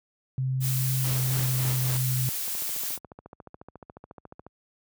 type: tone with pitch glide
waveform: sine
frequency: 130.81 to 127.82 Hz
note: C3 to C3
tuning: 0 to -40 cents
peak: -24 dBFS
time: 0.38-2.29 s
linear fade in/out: 0 ms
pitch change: -40 cents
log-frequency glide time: 0.63-1.82 s
type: noise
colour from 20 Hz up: blue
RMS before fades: -31 dBFS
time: 0.6-2.99 s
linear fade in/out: 50 ms
type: noise with tremolo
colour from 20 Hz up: pink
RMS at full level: -35 dBFS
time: 1.04-1.97 s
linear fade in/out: 2 ms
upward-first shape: sine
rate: 3.6 Hz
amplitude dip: 60%
type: click train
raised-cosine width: 1 ms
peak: -29 dBFS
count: 29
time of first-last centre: 2.48-4.466 s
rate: 14.1 Hz
effects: high-pass 60 Hz 12 dB/octave